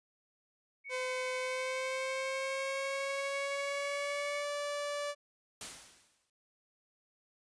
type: tone with tremolo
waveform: sine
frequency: 2226 Hz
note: C#7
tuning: 7 cents sharp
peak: -39 dBFS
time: 0.84-4.45 s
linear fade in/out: 50 ms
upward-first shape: sine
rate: 12 Hz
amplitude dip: 30%
type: tone with pitch glide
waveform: sawtooth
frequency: 511 to 580.2 Hz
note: C5 to D5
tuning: -41 to -21 cents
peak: -31 dBFS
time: 0.89-5.15 s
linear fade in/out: 50 ms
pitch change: +220 cents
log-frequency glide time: 1.38-4.38 s
type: noise with exponential decay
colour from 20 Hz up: white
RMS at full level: -40 dBFS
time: 5.61-6.3 s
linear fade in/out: 2 ms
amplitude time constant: 150 ms
effects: resampled to 22050 Hz